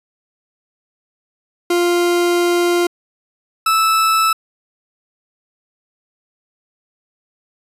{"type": "tone pair in turn", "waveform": "40% pulse", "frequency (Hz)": [349.2, 1312.7], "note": ["F4", "E6"], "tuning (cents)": [0, -8], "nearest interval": "octave + major seventh", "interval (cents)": 2292, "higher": "second", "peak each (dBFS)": [-12, -11], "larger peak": "second", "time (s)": [[1.7, 2.87], [3.66, 4.33]], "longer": "first", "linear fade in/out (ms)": 5, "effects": ["resampled to 32000 Hz"]}